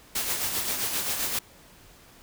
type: noise with tremolo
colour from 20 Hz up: white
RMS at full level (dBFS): -27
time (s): 0.15-1.39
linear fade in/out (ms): 5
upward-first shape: sine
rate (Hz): 7.6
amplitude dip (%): 45
effects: pink hiss -53 dBFS RMS until 2.22 s